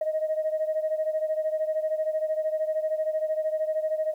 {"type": "beating tone pair", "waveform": "sine", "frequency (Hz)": [622.3, 635.3], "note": ["D#5", "D#5"], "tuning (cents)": [0, 36], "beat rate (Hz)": 13, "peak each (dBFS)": [-25, -29], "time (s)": [0.01, 4.14], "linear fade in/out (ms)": 5, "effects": ["tanh soft clip ceiling -18 dBFS", "10-bit"]}